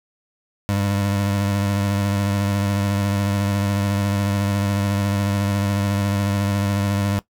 25% pulse tone with vibrato, 100 Hz, G2, 35 cents sharp, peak -15 dBFS, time 0.69-7.19 s, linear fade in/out 0 ms, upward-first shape sine, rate 14 Hz, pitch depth 30 cents each way, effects noise-tail reverb RT60 0.1 s tail -17 dB re dry

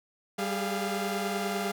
sawtooth tone cluster, 196.6 / 402.9 / 423.2 / 694 Hz, G3 / G4 / G#4 / F5, +5 / +48 / +33 / -11 cents, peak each -29 / -32 / -34 / -30 dBFS, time 0.38-1.72 s, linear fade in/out 10 ms, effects none

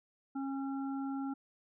harmonic tone, 272.4 Hz, C#4, 30 cents flat, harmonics 1 / 3 / 5, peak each -35 / -45 / -49 dBFS, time 0.35-1.34 s, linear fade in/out 10 ms, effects none

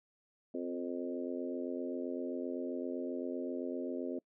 harmonic tone with a mistuned harmonic, 87.7 Hz, F2, 8 cents sharp, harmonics 3 / 4 / 5 / 6 / 7, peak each -39 / -41 / -43 / -45 / -46 dBFS, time 0.54-4.19 s, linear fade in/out 5 ms, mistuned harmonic 3, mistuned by -17 cents, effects noise-tail reverb RT60 0.1 s tail -25 dB re dry

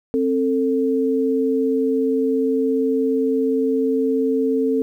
sine tone pair together, 265 / 445.7 Hz, C4 / A4, +22 / +22 cents, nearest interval major sixth, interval 900 cents, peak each -19 dBFS, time 0.14-4.82 s, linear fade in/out 0 ms, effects 9-bit

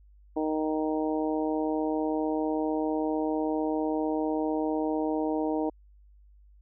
harmonic tone, 155.56 Hz, D#3, in tune, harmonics 2 / 3 / 4 / 5 / 6, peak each -28 / -32 / -34 / -36 / -38 dBFS, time 0.36-5.7 s, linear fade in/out 10 ms, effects added 50 Hz sine -53 dBFS peak until 6.61 s

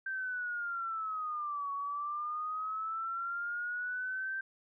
sine linear two-way sweep, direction down then up, 1568 to 1117 to 1568 Hz, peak -34 dBFS, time 0.06-4.41 s, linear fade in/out 5 ms, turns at 1.72 s, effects none

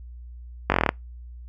slowing click train, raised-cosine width 0.5 ms, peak -3 dBFS, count 9, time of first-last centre 0.7-0.891 s, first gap 20 ms, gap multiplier 1.05, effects noise-tail reverb RT60 0.2 s tail -26 dB re dry + added 60 Hz sine -38 dBFS peak until 1.48 s

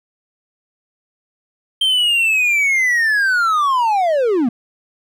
triangle linear sweep, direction down, 3159 to 220 Hz, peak -11 dBFS, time 1.81-4.49 s, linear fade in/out 5 ms, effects none

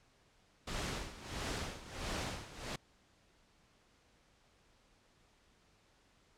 pink noise with tremolo, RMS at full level -38 dBFS, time 0.67-2.76 s, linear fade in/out 5 ms, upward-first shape sine, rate 1.5 Hz, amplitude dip 80%, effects pink hiss -69 dBFS RMS until 6.37 s + low-pass 7000 Hz 12 dB/octave

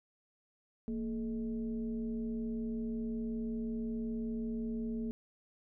sine tone with frequency modulation, 229.7 Hz, A#3, 25 cents flat, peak -34 dBFS, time 0.88-5.11 s, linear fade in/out 0 ms, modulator 197 Hz, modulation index 0.62, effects none

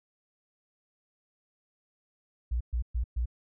sine tone bursts, 59.6 Hz, A#1, 39 cents sharp, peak -26 dBFS, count 4, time 2.51-3.258 s, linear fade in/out 10 ms, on 97 ms, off 120 ms, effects none

